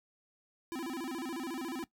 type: tone with vibrato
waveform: square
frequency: 294.8 Hz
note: D4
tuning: 7 cents sharp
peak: -37 dBFS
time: 0.72-1.84 s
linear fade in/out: 0 ms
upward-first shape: square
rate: 14 Hz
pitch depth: 230 cents each way
effects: noise-tail reverb RT60 0.1 s tail -18 dB re dry